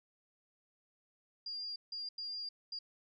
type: tone bursts at uneven times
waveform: sine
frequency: 4802 Hz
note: D8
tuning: 38 cents sharp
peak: -39 dBFS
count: 4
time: 1.46-1.76 / 1.92-2.09 / 2.18-2.49 / 2.72-2.79 s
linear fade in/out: 5 ms
effects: none